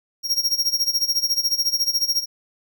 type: tone with tremolo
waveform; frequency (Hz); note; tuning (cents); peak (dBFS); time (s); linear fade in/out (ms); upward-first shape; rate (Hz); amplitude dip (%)
45% pulse; 5588; F8; 0; -16; 0.23-2.26; 50; sine; 14; 85
effects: none